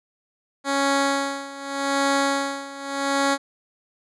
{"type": "tone with tremolo", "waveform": "10% pulse", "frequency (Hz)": 277.2, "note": "C#4", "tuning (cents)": 0, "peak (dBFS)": -10, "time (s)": [0.64, 3.38], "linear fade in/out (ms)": 50, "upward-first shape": "sine", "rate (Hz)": 0.84, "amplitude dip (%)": 85, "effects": ["resampled to 22050 Hz"]}